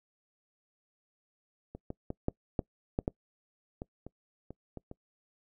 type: clicks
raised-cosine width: 2 ms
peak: -29 / -24 / -22 / -15 / -15 / -15 / -16 / -25 / -30 / -30 / -28 / -30 dBFS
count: 12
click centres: 1.75 / 1.904 / 2.104 / 2.284 / 2.592 / 2.989 / 3.079 / 3.819 / 4.066 / 4.506 / 4.773 / 4.914 s
effects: noise-tail reverb RT60 0.1 s tail -24 dB re dry